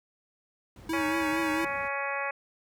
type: noise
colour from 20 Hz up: brown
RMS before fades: -44 dBFS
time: 0.76-1.88 s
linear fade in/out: 2 ms
type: tone with vibrato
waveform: square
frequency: 319.2 Hz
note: D#4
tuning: 44 cents sharp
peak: -29 dBFS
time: 0.89-1.65 s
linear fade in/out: 5 ms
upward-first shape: triangle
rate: 4.4 Hz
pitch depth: 67 cents each way
type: harmonic tone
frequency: 278.8 Hz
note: C#4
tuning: 10 cents sharp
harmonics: 2 / 3 / 4 / 5 / 6 / 7 / 8 / 9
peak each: -36 / -37 / -36 / -40 / -37 / -37 / -40 / -38 dBFS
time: 0.93-2.31 s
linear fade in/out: 5 ms
effects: high-pass 80 Hz 12 dB/octave